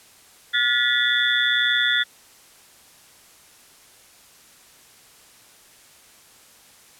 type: tone cluster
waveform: sine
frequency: 1432 / 1730 / 1947 / 3402 / 3524 Hz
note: F6 / A6 / B6 / G#7 / A7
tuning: +43 / -30 / -25 / +41 / +2 cents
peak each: -24 dBFS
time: 0.53-2.04 s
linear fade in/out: 20 ms
effects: white hiss -51 dBFS RMS until 6.99 s + low-pass 12000 Hz 12 dB/octave